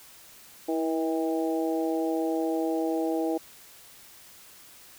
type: harmonic tone with a mistuned harmonic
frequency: 160.6 Hz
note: E3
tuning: 45 cents flat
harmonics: 2 / 3 / 4 / 5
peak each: -27 / -31 / -33 / -35 dBFS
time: 0.68-3.38 s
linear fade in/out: 10 ms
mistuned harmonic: 2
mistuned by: +22 cents
effects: white hiss -51 dBFS RMS until 4.98 s